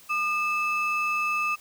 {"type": "ring-modulated tone", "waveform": "triangle", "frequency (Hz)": 1913, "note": "A#6", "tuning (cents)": 44, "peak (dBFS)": -18, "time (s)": [0.09, 1.56], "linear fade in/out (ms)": 20, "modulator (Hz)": 703, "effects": ["tanh soft clip ceiling -16 dBFS", "white hiss -52 dBFS RMS until 1.6 s"]}